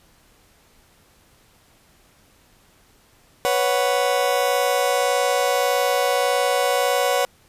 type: chord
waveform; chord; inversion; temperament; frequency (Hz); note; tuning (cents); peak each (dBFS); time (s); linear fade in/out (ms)
35% pulse; B suspended second; none; just; 493.9 / 555.6 / 740.8; B4 / C#5 / F#5; 0 / +4 / +2; -21 / -20 / -21; 3.45-7.25; 0
effects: pink hiss -56 dBFS RMS until 7.48 s + resampled to 32000 Hz